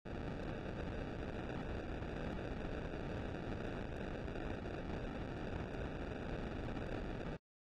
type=noise with sample-and-hold; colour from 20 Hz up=pink; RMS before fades=-43 dBFS; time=0.05-7.37 s; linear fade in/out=10 ms; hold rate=1050 Hz; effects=low-pass 3000 Hz 12 dB/octave + AAC 48 kbps